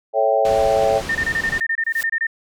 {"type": "chord", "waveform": "sine", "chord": "A dominant seventh", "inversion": "none", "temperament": "equal", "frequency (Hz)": [440, 554.4, 659.3, 784], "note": ["A4", "C#5", "E5", "G5"], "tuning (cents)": [0, 0, 0, 0], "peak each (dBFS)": [-22, -18, -19, -20], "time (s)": [0.13, 1.02], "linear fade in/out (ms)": 50}
{"type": "low-pass noise", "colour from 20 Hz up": "pink", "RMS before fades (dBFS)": -30, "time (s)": [0.45, 1.6], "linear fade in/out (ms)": 0, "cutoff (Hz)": 6600, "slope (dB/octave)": 12}
{"type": "tone bursts", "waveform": "sine", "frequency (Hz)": 1815, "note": "A#6", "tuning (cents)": -47, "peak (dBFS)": -17, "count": 14, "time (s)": [1.09, 2.269], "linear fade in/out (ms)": 5, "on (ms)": 61, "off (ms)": 25}
{"type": "noise with exponential growth", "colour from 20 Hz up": "white", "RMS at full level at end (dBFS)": -27, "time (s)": [1.84, 2.03], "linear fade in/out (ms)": 0, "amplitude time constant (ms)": 41}
{"effects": []}